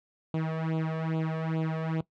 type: tone with flanger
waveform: sawtooth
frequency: 160.2 Hz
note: E3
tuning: 49 cents flat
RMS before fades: -30 dBFS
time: 0.34-2.01 s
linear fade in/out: 2 ms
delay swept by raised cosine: 0.27 to 1.77 ms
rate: 2.4 Hz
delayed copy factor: +0.9
effects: noise-tail reverb RT60 0.1 s tail -19 dB re dry + low-pass 2000 Hz 12 dB/octave